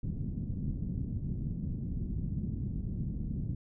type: low-pass noise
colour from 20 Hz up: white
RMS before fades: -35 dBFS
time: 0.03-3.55 s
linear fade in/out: 5 ms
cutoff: 200 Hz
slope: 24 dB/octave
effects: none